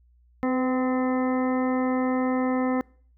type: harmonic tone with a mistuned harmonic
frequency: 257.1 Hz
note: C4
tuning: 30 cents flat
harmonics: 1 / 2 / 3 / 4 / 5 / 7 / 8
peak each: -23 / -29 / -33 / -35 / -37 / -40 / -41 dBFS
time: 0.43-2.81 s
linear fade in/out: 0 ms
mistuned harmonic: 2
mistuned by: -19 cents
effects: noise-tail reverb RT60 0.5 s tail -25 dB re dry + added 60 Hz sine -56 dBFS peak until 3.17 s